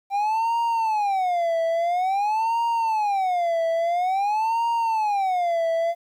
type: tone with vibrato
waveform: triangle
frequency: 784 Hz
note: G5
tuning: in tune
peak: -18 dBFS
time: 0.1-5.95 s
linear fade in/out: 50 ms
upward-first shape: sine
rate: 0.49 Hz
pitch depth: 300 cents each way
effects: 10-bit